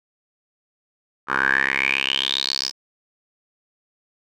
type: tone with band-pass filter sweep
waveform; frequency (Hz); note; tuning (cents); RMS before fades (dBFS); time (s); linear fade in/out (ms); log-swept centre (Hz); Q
10% pulse; 67.4; C#2; -48; -22; 1.27-2.72; 50; 1300 to 5300; 8.3
effects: none